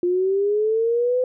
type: linear sweep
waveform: sine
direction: up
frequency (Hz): 349.2 to 510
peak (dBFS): -17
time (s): 0.03-1.24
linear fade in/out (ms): 2
effects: none